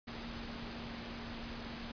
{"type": "tone in noise", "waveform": "sine", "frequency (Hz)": 232.9, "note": "A#3", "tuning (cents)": -1, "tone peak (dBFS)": -46, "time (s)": [0.07, 1.92], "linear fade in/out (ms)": 10, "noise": "pink", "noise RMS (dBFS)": -45, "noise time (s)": [0.07, 1.92], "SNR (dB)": -4, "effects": ["resampled to 11025 Hz"]}